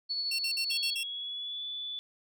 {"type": "tone with tremolo", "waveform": "sine", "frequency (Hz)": 4417, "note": "C#8", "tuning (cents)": -7, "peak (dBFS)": -29, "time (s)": [0.09, 0.95], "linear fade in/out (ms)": 20, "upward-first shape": "sine", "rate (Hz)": 12, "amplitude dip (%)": 30}
{"type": "tone bursts", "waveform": "sawtooth", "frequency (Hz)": 2722, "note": "F7", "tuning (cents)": -45, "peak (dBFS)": -29, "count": 6, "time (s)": [0.31, 1.033], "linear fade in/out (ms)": 5, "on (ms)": 78, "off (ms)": 51}
{"type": "tone with pitch glide", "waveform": "sine", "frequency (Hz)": [3322, 3469], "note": ["G#7", "A7"], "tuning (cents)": [0, -25], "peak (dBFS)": -35, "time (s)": [0.71, 1.99], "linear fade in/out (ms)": 0, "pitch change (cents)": 75, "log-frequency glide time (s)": [1.02, 1.65]}
{"effects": []}